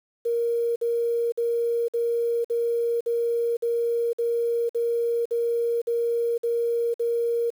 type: tone bursts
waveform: sine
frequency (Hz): 468.9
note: A#4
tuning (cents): +10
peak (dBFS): -21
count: 13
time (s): 0.25-7.504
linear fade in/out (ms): 10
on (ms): 510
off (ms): 52
effects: 8-bit